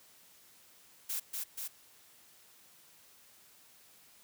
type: noise with echo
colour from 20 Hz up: blue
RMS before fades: -36 dBFS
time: 1.09-1.2 s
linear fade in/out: 10 ms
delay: 240 ms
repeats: 2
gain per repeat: -2 dB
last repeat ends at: 1.68 s
effects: white hiss -61 dBFS RMS until 4.23 s + high-pass 60 Hz 12 dB/octave